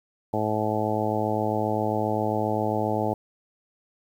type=harmonic tone; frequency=107.5 Hz; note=A2; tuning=40 cents flat; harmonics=1 / 2 / 3 / 4 / 5 / 6 / 7 / 8; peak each=-31 / -31 / -31 / -31 / -31 / -31 / -31 / -31 dBFS; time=0.33-3.14 s; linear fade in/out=5 ms; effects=9-bit